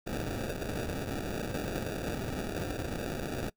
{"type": "noise with sample-and-hold", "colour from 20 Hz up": "violet", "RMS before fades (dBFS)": -35, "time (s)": [0.06, 3.5], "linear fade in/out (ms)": 10, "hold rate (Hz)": 1050, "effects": ["noise-tail reverb RT60 0.1 s tail -22 dB re dry"]}